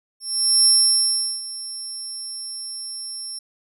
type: tone with ADSR envelope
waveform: 25% pulse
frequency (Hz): 5400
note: E8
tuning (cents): +41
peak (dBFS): -7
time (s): 0.2-3.39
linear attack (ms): 460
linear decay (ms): 750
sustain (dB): -18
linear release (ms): 6
effects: none